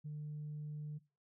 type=tone; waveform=sine; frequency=150 Hz; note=D3; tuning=37 cents sharp; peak=-40 dBFS; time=0.04-0.99 s; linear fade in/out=20 ms; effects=noise-tail reverb RT60 0.3 s tail -19 dB re dry + tanh soft clip ceiling -38 dBFS